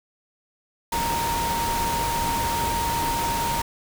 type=tone in noise; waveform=sine; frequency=930 Hz; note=A#5; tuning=4 cents flat; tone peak=-24 dBFS; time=0.92-3.62 s; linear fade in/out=5 ms; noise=pink; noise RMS=-28 dBFS; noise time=0.92-3.62 s; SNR=+1 dB; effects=none